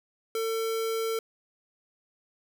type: tone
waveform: square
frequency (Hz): 450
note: A4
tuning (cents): +39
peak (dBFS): -28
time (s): 0.35-1.19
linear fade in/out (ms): 2
effects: none